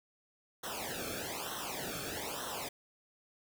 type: noise with flanger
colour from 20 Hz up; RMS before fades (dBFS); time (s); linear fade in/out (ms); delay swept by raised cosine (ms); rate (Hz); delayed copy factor
pink; -40; 0.63-2.69; 10; 0.42 to 1.04; 1.1; -1
effects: none